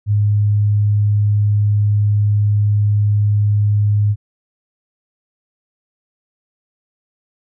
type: tone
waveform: sine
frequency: 103.83 Hz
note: G#2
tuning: in tune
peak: -11 dBFS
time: 0.06-4.16 s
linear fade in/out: 50 ms
effects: none